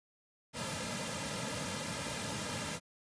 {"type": "noise with comb filter", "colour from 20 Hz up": "pink", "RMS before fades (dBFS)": -38, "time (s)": [0.53, 2.8], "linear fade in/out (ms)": 50, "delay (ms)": 2.7, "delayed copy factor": -0.7, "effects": ["high-pass 100 Hz 12 dB/octave", "resampled to 22050 Hz"]}